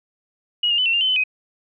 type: tone with pitch steps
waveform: sine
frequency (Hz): 2898 / 2817 / 3001 / 2707 / 2799 / 3059 / 3028 / 2517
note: F#7 / F7 / F#7 / E7 / F7 / G7 / F#7 / D#7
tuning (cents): -37 / +14 / +24 / +45 / +3 / -43 / +39 / +19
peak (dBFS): -16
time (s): 0.63-1.238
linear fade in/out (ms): 5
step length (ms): 76
effects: none